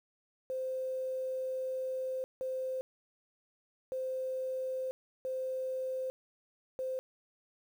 sine tone bursts at uneven times, 519 Hz, C5, 14 cents flat, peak -33 dBFS, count 5, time 0.5-2.24 / 2.41-2.81 / 3.92-4.91 / 5.25-6.1 / 6.79-6.99 s, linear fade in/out 0 ms, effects 10-bit

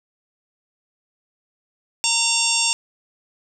harmonic tone with a mistuned harmonic, 920 Hz, A#5, 23 cents flat, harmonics 1 / 3 / 4 / 5 / 6 / 7 / 8 / 9, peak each -29 / -23 / -27 / -28 / -23 / -29 / -25 / -25 dBFS, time 2.04-2.73 s, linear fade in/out 0 ms, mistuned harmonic 4, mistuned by -61 cents, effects none

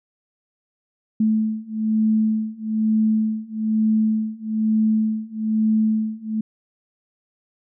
sine beating tone pair, 217.5 / 218.6 Hz, A3 / A3, -20 / -11 cents, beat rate 1.1 Hz, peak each -21 / -20 dBFS, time 1.2-6.41 s, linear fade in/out 5 ms, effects none

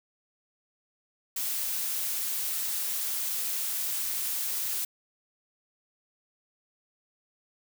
blue noise, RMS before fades -31 dBFS, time 1.36-4.85 s, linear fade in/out 5 ms, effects none

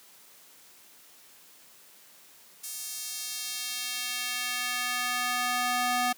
square tone with high-pass filter sweep, 246.9 Hz, B3, in tune, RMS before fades -31 dBFS, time 2.63-6.13 s, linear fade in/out 10 ms, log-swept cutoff 7600 to 660 Hz, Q 0.93, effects white hiss -55 dBFS RMS until 6.17 s + high-pass 150 Hz 12 dB/octave

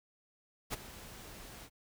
pink noise with ADSR envelope, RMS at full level -35 dBFS, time 0.7-1.7 s, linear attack 34 ms, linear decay 18 ms, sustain -15 dB, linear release 61 ms, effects none

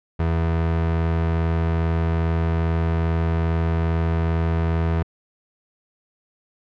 30% pulse tone, 82.41 Hz, E2, in tune, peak -16 dBFS, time 0.19-5.03 s, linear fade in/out 10 ms, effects low-pass 2000 Hz 12 dB/octave

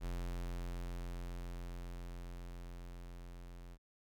square tone with level ramp, 43.65 Hz, F1, in tune, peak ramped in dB -38 to -50 dBFS, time 0-3.78 s, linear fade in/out 50 ms, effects none

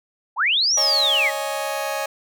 sine linear two-way sweep, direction up then down, 740 to 5920 to 1776 Hz, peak -16 dBFS, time 0.36-1.32 s, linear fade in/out 50 ms, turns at 0.75 s
sawtooth chord, C# suspended second, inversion none, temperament just, 554.4 / 623.7 / 831.5 Hz, C#5 / D#5 / G#5, 0 / +4 / +2 cents, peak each -24 dBFS, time 0.77-2.06 s, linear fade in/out 5 ms
effects none

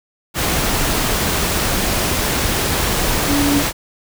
sine tone in noise, 286 Hz, D4, 46 cents flat, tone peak -15 dBFS, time 3.27-3.64 s, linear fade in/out 50 ms, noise pink, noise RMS -18 dBFS, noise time 0.34-3.73 s, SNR 0 dB, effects none

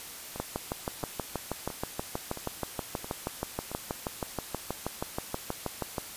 two click trains, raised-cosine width 1 ms, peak -24 / -16 dBFS, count 6 / 36, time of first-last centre 0.36-3.716 / 0.4-5.982 s, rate 1.49 / 6.27 Hz, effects white hiss -43 dBFS RMS until 6.16 s + resampled to 32000 Hz

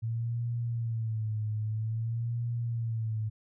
sine tone with vibrato, 112.8 Hz, A2, 44 cents sharp, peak -29 dBFS, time 0.02-3.3 s, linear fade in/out 20 ms, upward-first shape sine, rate 0.51 Hz, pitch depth 85 cents each way, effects none

